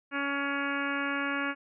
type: harmonic tone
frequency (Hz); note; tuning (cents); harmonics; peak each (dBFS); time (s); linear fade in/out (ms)
280.7; C#4; +22; 1 / 2 / 3 / 4 / 5 / 6 / 7 / 8 / 9 / 10; -34 / -40 / -43 / -37 / -35 / -35 / -46 / -39 / -43 / -44; 0.11-1.55; 50
effects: none